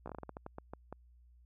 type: slowing click train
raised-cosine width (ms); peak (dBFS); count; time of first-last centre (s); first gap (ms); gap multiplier
1; -29; 13; 0.06-0.926; 15; 1.26
effects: added 60 Hz sine -59 dBFS peak until 1.45 s